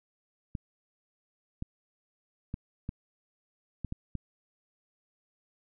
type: clicks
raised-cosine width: 5 ms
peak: -22 dBFS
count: 7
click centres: 0.552 / 1.624 / 2.541 / 2.891 / 3.847 / 3.924 / 4.153 s
effects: none